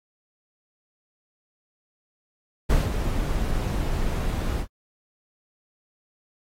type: noise with ADSR envelope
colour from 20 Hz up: brown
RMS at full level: -18 dBFS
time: 2.69-4.67 s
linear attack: 18 ms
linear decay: 180 ms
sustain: -7 dB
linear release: 79 ms
effects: AAC 48 kbps